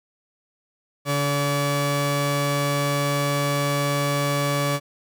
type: tone pair together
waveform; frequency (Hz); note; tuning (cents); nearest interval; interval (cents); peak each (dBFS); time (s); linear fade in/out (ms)
sawtooth; 143.1 / 572.4; D3 / D5; -45 / -45; 2 octaves; 2400; -19; 1.05-4.8; 50
effects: none